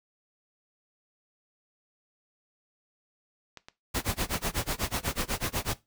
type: clicks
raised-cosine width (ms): 0.2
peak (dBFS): -25 / -27 / -28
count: 3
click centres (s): 3.573 / 3.685 / 4.183
type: noise with tremolo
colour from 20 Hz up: pink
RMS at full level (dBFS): -28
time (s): 3.94-5.74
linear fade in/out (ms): 10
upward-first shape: sine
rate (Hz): 8.1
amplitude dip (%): 100
effects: noise-tail reverb RT60 0.2 s tail -17 dB re dry